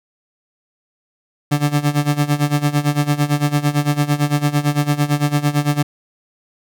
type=tone with tremolo; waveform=30% pulse; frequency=146.3 Hz; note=D3; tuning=6 cents flat; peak=-9 dBFS; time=1.51-5.83 s; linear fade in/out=10 ms; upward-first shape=sine; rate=8.9 Hz; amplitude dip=85%; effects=none